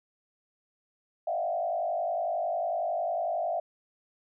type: tone with frequency modulation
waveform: sine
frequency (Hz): 682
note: F5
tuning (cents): -41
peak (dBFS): -27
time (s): 1.27-3.6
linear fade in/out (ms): 5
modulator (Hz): 51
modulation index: 1.3
effects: none